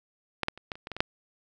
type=clicks; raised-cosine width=0.3 ms; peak=-11 / -11 / -29 / -17 / -29 / -22 / -20 / -21 / -6 dBFS; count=9; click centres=0.433 / 0.484 / 0.576 / 0.718 / 0.755 / 0.871 / 0.917 / 0.966 / 1.005 s; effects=none